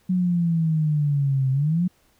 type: exponential two-way sweep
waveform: sine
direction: down then up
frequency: 185.2 to 130.81 to 185.2 Hz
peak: -18 dBFS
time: 0.09-1.88 s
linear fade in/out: 10 ms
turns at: 1.51 s
effects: pink hiss -62 dBFS RMS until 2.19 s